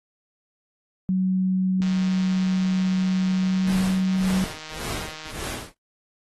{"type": "tone with pitch glide", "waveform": "sine", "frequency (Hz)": [186.8, 187.99], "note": ["F#3", "F#3"], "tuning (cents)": [17, 28], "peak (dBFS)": -19, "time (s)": [1.09, 4.44], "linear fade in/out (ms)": 0, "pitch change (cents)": 11, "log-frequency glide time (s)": [3.41, 3.63]}
{"type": "click train", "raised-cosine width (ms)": 0.2, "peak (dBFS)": -21, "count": 545, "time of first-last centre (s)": [1.82, 5.307], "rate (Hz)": 156}
{"type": "noise with tremolo", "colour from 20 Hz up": "pink", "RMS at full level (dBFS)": -31, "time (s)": [3.67, 5.77], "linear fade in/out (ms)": 5, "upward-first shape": "sine", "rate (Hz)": 1.8, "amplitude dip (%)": 100}
{"effects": ["AAC 32 kbps"]}